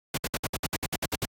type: noise bursts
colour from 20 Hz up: pink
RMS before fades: -28 dBFS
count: 12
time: 0.14-1.254 s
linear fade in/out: 5 ms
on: 36 ms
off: 62 ms
effects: high-pass 60 Hz 12 dB/octave + AAC 48 kbps